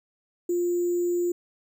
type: tone with sample-and-hold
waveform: sine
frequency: 350.1 Hz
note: F4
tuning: 4 cents sharp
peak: -22 dBFS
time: 0.49-1.32 s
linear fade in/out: 5 ms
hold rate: 7350 Hz
effects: none